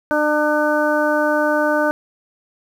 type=harmonic tone; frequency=300 Hz; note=D4; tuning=37 cents sharp; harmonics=1 / 2 / 3 / 4 / 5; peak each=-21 / -18 / -23 / -26 / -21 dBFS; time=0.11-1.91 s; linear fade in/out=0 ms; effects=7-bit